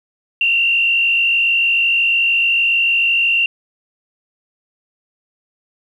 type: tone with frequency modulation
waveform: sine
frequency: 2752 Hz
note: F7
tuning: 26 cents flat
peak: -12 dBFS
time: 0.41-3.46 s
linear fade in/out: 2 ms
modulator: 53.6 Hz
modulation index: 1.1
effects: 8-bit